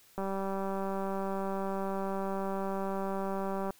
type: click train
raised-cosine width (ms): 1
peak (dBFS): -22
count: 685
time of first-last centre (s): 0.18-3.706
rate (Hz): 194
effects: white hiss -61 dBFS RMS until 3.79 s